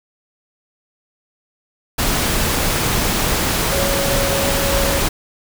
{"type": "tone in noise", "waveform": "sine", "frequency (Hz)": 554.4, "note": "C#5", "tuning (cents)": 0, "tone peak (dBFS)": -21, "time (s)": [3.72, 4.99], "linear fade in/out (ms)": 10, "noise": "pink", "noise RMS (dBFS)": -18, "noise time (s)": [1.98, 5.09], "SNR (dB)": -6, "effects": []}